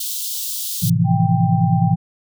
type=high-pass noise; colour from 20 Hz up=white; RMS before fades=-25 dBFS; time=0-0.9 s; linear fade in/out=5 ms; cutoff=3200 Hz; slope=48 dB/octave
type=chord; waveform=sine; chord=F major seventh; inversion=first; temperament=equal; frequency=110 / 130.81 / 164.81 / 174.61 Hz; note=A2 / C3 / E3 / F3; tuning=0 / 0 / 0 / 0 cents; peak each=-19 / -20 / -17 / -20 dBFS; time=0.82-1.96 s; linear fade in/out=20 ms
type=tone; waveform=sine; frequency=787 Hz; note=G5; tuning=7 cents sharp; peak=-22 dBFS; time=1.04-1.96 s; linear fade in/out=50 ms
effects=none